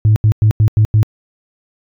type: tone bursts at uneven times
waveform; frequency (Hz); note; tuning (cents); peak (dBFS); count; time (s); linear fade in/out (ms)
sine; 107.4; A2; -41; -5; 6; 0.05-0.16 / 0.24-0.32 / 0.42-0.51 / 0.6-0.68 / 0.77-0.85 / 0.94-1.03; 0
effects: tanh soft clip ceiling -4 dBFS